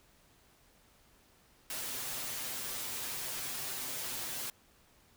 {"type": "noise with comb filter", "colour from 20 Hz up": "white", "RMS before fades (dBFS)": -39, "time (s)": [1.7, 4.5], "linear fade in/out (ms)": 2, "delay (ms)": 7.8, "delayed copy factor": 1, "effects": ["pink hiss -65 dBFS RMS until 5.16 s"]}